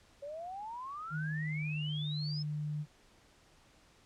sine exponential sweep, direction up, 554.4 to 5274 Hz, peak -40 dBFS, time 0.22-2.43 s, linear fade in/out 10 ms
sine tone with pitch glide, 154.7 to 150.04 Hz, D#3 to D3, -10 to +37 cents, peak -34 dBFS, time 1.1-2.86 s, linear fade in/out 50 ms, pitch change -53 cents, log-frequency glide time 1.43-2 s
effects pink hiss -64 dBFS RMS until 4.05 s + low-pass 8000 Hz 12 dB/octave

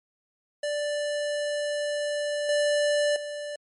square tone with level steps, 587.3 Hz, D5, in tune, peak -27 / -22 / -33 dBFS, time 0.63-3.56 s, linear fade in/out 5 ms, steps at 2.49 / 3.16 s, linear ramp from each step 2 ms, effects MP3 48 kbps

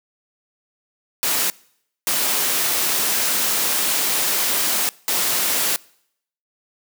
white noise bursts at uneven times, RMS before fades -20 dBFS, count 3, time 1.23-1.5 / 2.07-4.89 / 5.08-5.76 s, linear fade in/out 0 ms, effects noise-tail reverb RT60 0.7 s tail -24 dB re dry + high-pass 200 Hz 12 dB/octave

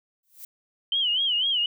violet noise with exponential growth, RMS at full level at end -37 dBFS, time 0.23-0.45 s, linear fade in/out 5 ms, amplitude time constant 47 ms
sine tone with vibrato, 3060 Hz, G7, 42 cents flat, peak -21 dBFS, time 0.92-1.66 s, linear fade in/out 2 ms, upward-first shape sine, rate 4 Hz, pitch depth 130 cents each way
effects none

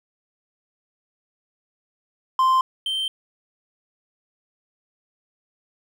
triangle tone pair in turn, 1043 / 3125 Hz, C6 / G7, -6 / -6 cents, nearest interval octave + perfect fifth, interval 1900 cents, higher second, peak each -13 / -21 dBFS, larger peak first, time 2.39-2.61 / 2.86-3.08 s, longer neither, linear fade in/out 2 ms, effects none

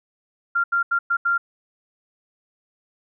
sine tone bursts at uneven times, 1389 Hz, F6, 10 cents flat, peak -17 dBFS, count 5, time 0.55-0.64 / 0.72-0.83 / 0.91-0.99 / 1.1-1.17 / 1.25-1.38 s, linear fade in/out 10 ms, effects none

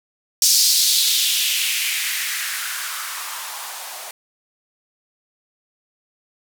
violet noise with band-pass filter sweep, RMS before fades -21 dBFS, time 0.42-4.11 s, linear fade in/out 2 ms, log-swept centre 5300 to 670 Hz, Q 2.6, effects none

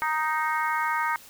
harmonic tone, 311.1 Hz, D#4, in tune, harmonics 3 / 4 / 5 / 6 / 7, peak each -27 / -29 / -31 / -33 / -34 dBFS, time 0.02-1.16 s, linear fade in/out 0 ms, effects white hiss -49 dBFS RMS until 1.29 s

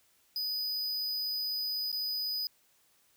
square tone with dropouts, 4978 Hz, D#8, in tune, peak -32 dBFS, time 0.36-2.47 s, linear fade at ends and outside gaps 1 ms, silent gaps 1.917-1.927 s, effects white hiss -68 dBFS RMS until 3.16 s

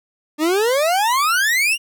40% pulse exponential sweep, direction up, 293.7 to 2900 Hz, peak -14 dBFS, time 0.38-1.78 s, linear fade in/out 50 ms, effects none

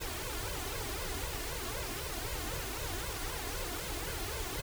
pink noise with flanger, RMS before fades -38 dBFS, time 0-4.62 s, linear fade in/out 20 ms, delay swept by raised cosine 1.9 to 2.88 ms, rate 3.9 Hz, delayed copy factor +0.9, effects none

